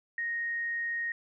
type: tone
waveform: sine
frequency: 1866 Hz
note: A#6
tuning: 1 cent sharp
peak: -30 dBFS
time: 0.18-1.12 s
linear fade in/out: 2 ms
effects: none